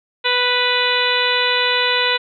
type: harmonic tone with a mistuned harmonic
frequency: 493.9 Hz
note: B4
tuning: in tune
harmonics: 1 / 2 / 3 / 4 / 5 / 6 / 7 / 8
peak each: -23 / -23 / -23 / -23 / -23 / -23 / -23 / -23 dBFS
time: 0.24-2.18 s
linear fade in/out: 20 ms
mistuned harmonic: 7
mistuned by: +21 cents
effects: none